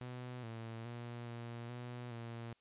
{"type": "tone with pitch steps", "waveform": "sawtooth", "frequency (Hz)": [124.5, 113.9, 119.3, 117.9, 122.1, 116.5], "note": ["B2", "A#2", "A#2", "A#2", "B2", "A#2"], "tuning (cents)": [14, -40, 41, 20, -19, -1], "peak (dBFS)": -40, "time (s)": [0.01, 2.53], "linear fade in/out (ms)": 0, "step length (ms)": 420, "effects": ["white hiss -75 dBFS RMS until 2.6 s", "resampled to 8000 Hz"]}